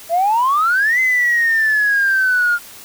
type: exponential two-way sweep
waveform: sine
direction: up then down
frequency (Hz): 651 to 2061 to 1406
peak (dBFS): -11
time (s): 0.09-2.59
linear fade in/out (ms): 50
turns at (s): 1
effects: tanh soft clip ceiling -8 dBFS + white hiss -38 dBFS RMS until 2.84 s